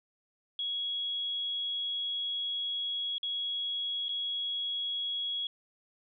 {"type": "tone with dropouts", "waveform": "sine", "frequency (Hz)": 3330, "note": "G#7", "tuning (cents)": 4, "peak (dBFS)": -31, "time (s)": [0.59, 5.47], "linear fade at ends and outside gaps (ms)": 2, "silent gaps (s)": [[3.182, 3.23], [4.084, 4.091]], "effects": []}